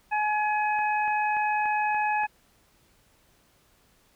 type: harmonic tone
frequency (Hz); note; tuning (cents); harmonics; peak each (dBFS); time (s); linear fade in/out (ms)
845; G#5; +30; 1 / 2 / 3; -24 / -31 / -32; 0.11-2.27; 20
type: click train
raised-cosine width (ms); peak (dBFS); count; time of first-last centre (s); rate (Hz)
0.5; -27; 6; 0.79-2.235; 3.46
effects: pink hiss -63 dBFS RMS until 4.15 s